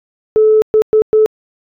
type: tone bursts at uneven times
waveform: sine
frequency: 433.2 Hz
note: A4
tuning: 27 cents flat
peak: -5 dBFS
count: 4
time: 0.36-0.62 / 0.74-0.82 / 0.93-1.02 / 1.13-1.26 s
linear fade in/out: 0 ms
effects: tanh soft clip ceiling -1 dBFS